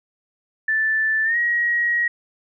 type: tone with pitch glide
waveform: sine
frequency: 1760 to 1897.2 Hz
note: A6 to A#6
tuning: 0 to +30 cents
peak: -17 dBFS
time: 0.68-2.08 s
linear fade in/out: 5 ms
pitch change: +130 cents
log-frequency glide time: 1.24-1.37 s
effects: none